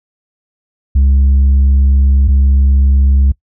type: tone pair in turn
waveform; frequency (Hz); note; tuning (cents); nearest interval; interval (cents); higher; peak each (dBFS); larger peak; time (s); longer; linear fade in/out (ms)
sine; 68 / 68; C#2 / C#2; -33 / -33; unison; 0; neither; -3; neither; 0.95-2.28 / 2.28-3.32; first; 10
effects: noise-tail reverb RT60 0.1 s tail -23 dB re dry + tanh soft clip ceiling -5 dBFS